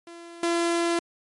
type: tone with level steps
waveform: sawtooth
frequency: 340 Hz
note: F4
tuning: 46 cents flat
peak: -37 / -18 dBFS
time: 0.07-0.99 s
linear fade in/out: 2 ms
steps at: 0.43 s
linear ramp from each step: 2 ms
effects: MP3 48 kbps